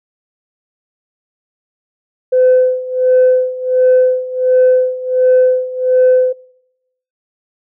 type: tone with tremolo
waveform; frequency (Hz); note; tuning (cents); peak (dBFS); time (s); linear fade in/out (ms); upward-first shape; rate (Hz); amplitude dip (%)
sine; 509; C5; -48; -4; 2.32-6.33; 10; sine; 1.4; 85
effects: noise-tail reverb RT60 0.9 s tail -24 dB re dry + tanh soft clip ceiling -3 dBFS